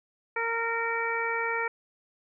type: harmonic tone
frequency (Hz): 460.4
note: A#4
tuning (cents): -22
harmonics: 1 / 2 / 3 / 4 / 5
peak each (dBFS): -33 / -33 / -33 / -33 / -33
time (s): 0.36-1.68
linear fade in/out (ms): 5
effects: none